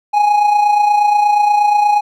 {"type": "tone with amplitude modulation", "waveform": "triangle", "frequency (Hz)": 830.6, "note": "G#5", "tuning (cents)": 0, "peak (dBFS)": -5, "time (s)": [0.13, 2.01], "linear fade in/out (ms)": 20, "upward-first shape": "sine", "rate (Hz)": 28.4, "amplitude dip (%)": 50, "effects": []}